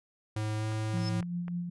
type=tone with pitch glide; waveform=square; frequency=107.8 to 108.99 Hz; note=A2 to A2; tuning=-35 to -16 cents; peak=-31 dBFS; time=0.36-1.21 s; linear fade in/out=5 ms; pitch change=+19 cents; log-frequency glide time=0.57-0.65 s
type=click train; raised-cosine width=0.5 ms; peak=-30 dBFS; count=4; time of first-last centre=0.72-1.481 s; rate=3.94 Hz
type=tone with exponential growth; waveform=sine; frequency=5220 Hz; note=E8; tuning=18 cents flat; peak=-34 dBFS; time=0.92-1.09 s; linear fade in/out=2 ms; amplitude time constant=36 ms
type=tone with tremolo; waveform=sine; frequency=174.61 Hz; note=F3; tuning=in tune; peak=-30 dBFS; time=0.93-1.7 s; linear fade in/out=10 ms; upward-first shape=sine; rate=5.1 Hz; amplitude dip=40%
effects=resampled to 24000 Hz